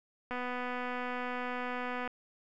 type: click train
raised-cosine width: 0.5 ms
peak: -23 dBFS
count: 439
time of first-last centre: 0.31-2.076 s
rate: 248 Hz
effects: none